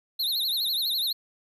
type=tone with vibrato; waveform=square; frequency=3951 Hz; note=B7; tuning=in tune; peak=-25 dBFS; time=0.19-1.13 s; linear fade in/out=10 ms; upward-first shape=triangle; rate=12 Hz; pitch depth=190 cents each way; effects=none